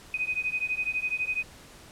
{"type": "beating tone pair", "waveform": "sine", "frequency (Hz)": [2497, 2509], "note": ["D#7", "D#7"], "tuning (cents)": [6, 14], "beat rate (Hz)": 12, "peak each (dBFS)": -30, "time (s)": [0.14, 1.43], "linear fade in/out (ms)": 2, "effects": ["pink hiss -50 dBFS RMS until 1.91 s", "low-pass 11000 Hz 12 dB/octave"]}